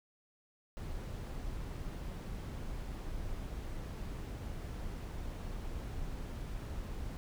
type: noise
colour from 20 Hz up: brown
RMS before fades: -41 dBFS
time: 0.77-7.17 s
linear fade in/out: 0 ms
effects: none